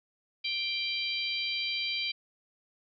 harmonic tone, 786 Hz, G5, 4 cents sharp, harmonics 3 / 4 / 5 / 6, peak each -34 / -35 / -36 / -37 dBFS, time 0.44-2.12 s, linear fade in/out 10 ms, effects none

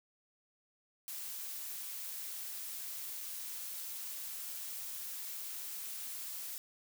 blue noise with dropouts, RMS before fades -43 dBFS, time 1.08-6.58 s, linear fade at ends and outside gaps 0 ms, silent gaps 3.206-3.21 s, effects none

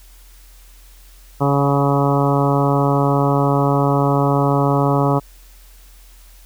harmonic tone with a mistuned harmonic, 140.4 Hz, C#3, 22 cents sharp, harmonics 1 / 2 / 3 / 4 / 5 / 6 / 7 / 8 / 9, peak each -17 / -20 / -22 / -23 / -24 / -25 / -25 / -26 / -27 dBFS, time 1.4-5.2 s, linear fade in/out 20 ms, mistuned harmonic 5, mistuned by +15 cents, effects added 43 Hz sine -42 dBFS peak until 6.45 s + white hiss -50 dBFS RMS until 6.45 s

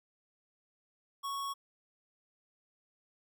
square tone, 1108.7 Hz, C#6, in tune, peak -36 dBFS, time 1.23-1.54 s, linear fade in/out 20 ms, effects none

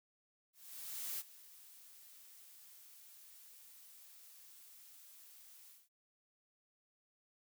blue noise with ADSR envelope, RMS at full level -41 dBFS, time 0.53-5.89 s, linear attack 660 ms, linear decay 36 ms, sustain -18 dB, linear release 190 ms, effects none

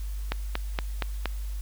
click train, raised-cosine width 0.3 ms, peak -11 dBFS, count 5, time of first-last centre 0.32-1.257 s, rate 4.27 Hz, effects added 50 Hz sine -30 dBFS peak until 1.61 s + white hiss -51 dBFS RMS until 1.61 s

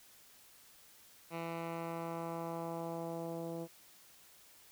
10% pulse tone with low-pass filter sweep, 166.7 Hz, E3, 20 cents sharp, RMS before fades -41 dBFS, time 1.3-3.68 s, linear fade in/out 50 ms, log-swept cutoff 2600 to 490 Hz, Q 1.2, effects white hiss -61 dBFS RMS until 4.71 s

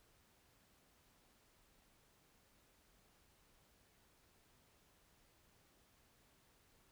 silence, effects pink hiss -72 dBFS RMS until 6.91 s

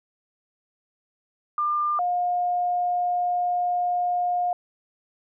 sine tone pair in turn, 1198 / 712.3 Hz, D6 / F5, +34 / +34 cents, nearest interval major sixth, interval 900 cents, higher first, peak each -21 dBFS, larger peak neither, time 1.58-1.99 / 1.99-4.53 s, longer second, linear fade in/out 2 ms, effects none

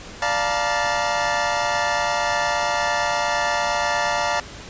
25% pulse chord, Bb major seventh, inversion first, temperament equal with one note detuned, 587.3 / 698.5 / 880 / 948.6 Hz, D5 / F5 / A5 / Bb5, 0 / 0 / 0 / +30 cents, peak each -22 / -21 / -21 / -23 dBFS, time 0.22-4.4 s, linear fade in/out 2 ms, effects pink hiss -38 dBFS RMS until 4.69 s + resampled to 16000 Hz

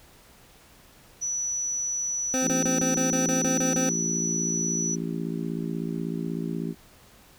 sine tone, 5920 Hz, F#8, in tune, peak -26 dBFS, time 1.21-4.96 s, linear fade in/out 20 ms
25% pulse tone bursts, 259.2 Hz, C4, 16 cents flat, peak -21 dBFS, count 10, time 2.34-3.892 s, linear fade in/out 0 ms, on 130 ms, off 28 ms
harmonic tone, 56.3 Hz, A1, 40 cents sharp, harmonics 3 / 4 / 5 / 6 / 7, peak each -31 / -33 / -35 / -37 / -38 dBFS, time 2.41-6.75 s, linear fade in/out 50 ms
effects pink hiss -54 dBFS RMS until 7.38 s

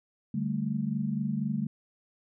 sine chord, D suspended fourth, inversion none, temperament equal, 146.83 / 196 / 220 Hz, D3 / G3 / A3, 0 / 0 / 0 cents, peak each -33 / -32 / -31 dBFS, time 0.34-1.67 s, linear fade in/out 5 ms, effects none

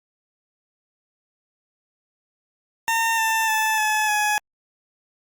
20% pulse tone with pitch steps, 910 / 892.3 / 874.9 / 857.9 / 841.2 Hz, A#5 / A5 / A5 / A5 / G#5, -42 / +24 / -10 / -44 / +22 cents, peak -14 dBFS, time 2.88-4.38 s, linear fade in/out 0 ms, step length 300 ms, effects Opus 48 kbps

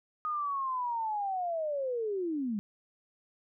sine linear sweep, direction down, 1244.5 to 196 Hz, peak -30 dBFS, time 0.25-2.59 s, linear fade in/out 0 ms, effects none

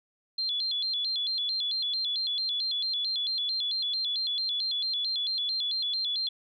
sine tone with vibrato, 3776 Hz, A#7, 22 cents sharp, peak -27 dBFS, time 0.38-6.29 s, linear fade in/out 5 ms, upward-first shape square, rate 4.5 Hz, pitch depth 170 cents each way, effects none

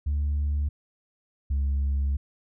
sine tone pair in turn, 72.8 / 69.36 Hz, D2 / C#2, -15 / +2 cents, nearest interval minor second, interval 83 cents, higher first, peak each -21 / -20 dBFS, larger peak second, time 0.06-0.69 / 1.5-2.17 s, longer second, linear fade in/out 10 ms, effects tanh soft clip ceiling -21 dBFS

